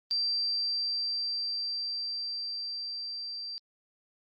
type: tone with level ramp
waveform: sine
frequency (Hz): 4699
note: D8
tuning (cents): 0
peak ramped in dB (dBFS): -26 to -36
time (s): 0.11-3.58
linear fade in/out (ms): 0
effects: Opus 32 kbps